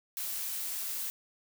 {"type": "noise", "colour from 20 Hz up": "blue", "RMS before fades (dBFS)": -36, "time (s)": [0.17, 1.1], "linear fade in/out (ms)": 0, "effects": []}